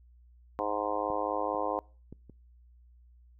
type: harmonic tone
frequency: 104.3 Hz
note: G#2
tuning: 8 cents sharp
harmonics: 3 / 4 / 5 / 6 / 7 / 8 / 9 / 10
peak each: -39 / -39 / -35 / -39 / -36 / -40 / -37 / -37 dBFS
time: 0.59-1.79 s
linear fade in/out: 0 ms
type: clicks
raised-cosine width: 3 ms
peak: -32 / -38 / -31 / -36 dBFS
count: 4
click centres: 1.102 / 1.546 / 2.126 / 2.297 s
effects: noise-tail reverb RT60 0.4 s tail -25 dB re dry + added 60 Hz sine -55 dBFS peak until 3.39 s